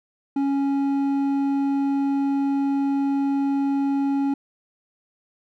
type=tone with hard clipping; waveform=sine; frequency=277.2 Hz; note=C#4; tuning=in tune; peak=-21 dBFS; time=0.36-4.34 s; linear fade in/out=5 ms; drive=6 dB; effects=none